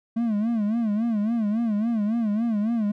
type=tone with vibrato; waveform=triangle; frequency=220 Hz; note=A3; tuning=in tune; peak=-19 dBFS; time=0.16-2.92 s; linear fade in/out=10 ms; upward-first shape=sine; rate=3.6 Hz; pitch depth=130 cents each way; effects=none